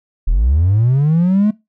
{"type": "linear sweep", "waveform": "triangle", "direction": "up", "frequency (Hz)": [33.35, 216.5], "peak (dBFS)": -7, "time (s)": [0.27, 1.51], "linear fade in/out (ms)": 10, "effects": ["noise-tail reverb RT60 0.2 s tail -22 dB re dry", "tanh soft clip ceiling -5 dBFS"]}